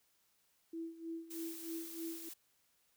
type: tone with tremolo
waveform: sine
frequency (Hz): 329.6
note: E4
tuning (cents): 0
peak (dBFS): -39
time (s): 0.73-2.29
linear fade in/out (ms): 5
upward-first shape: sine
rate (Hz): 3.2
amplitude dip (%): 80
type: noise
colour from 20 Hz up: blue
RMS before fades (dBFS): -49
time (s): 1.3-2.34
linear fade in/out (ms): 10
effects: white hiss -75 dBFS RMS until 2.96 s